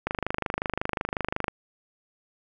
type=click train; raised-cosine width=0.5 ms; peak=-11 dBFS; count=37; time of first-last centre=0.07-1.482 s; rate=25.5 Hz; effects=none